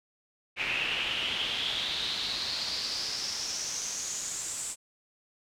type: noise with band-pass filter sweep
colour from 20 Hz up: brown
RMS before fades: -33 dBFS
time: 0.56-4.76 s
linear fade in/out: 50 ms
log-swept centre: 2500 to 8000 Hz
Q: 5.8
effects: none